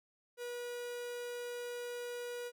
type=tone; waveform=45% pulse; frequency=484.2 Hz; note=B4; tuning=34 cents flat; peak=-40 dBFS; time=0.37-2.52 s; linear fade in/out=50 ms; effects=none